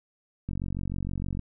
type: click train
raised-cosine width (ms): 5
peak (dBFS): -20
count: 43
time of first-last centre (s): 0.49-1.393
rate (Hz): 46.5
effects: none